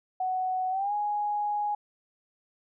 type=tone with pitch glide; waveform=sine; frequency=744 to 830.3 Hz; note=F#5 to G#5; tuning=+9 to -1 cents; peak=-26 dBFS; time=0.2-1.75 s; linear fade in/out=5 ms; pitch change=+190 cents; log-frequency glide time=0.7-0.93 s; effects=none